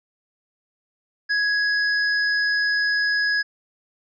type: tone pair together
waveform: sine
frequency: 1668 / 5030 Hz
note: G#6 / D#8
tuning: +7 / +18 cents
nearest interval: octave + perfect fifth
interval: 1911 cents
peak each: -19 / -27 dBFS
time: 1.29-3.43 s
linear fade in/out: 20 ms
effects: none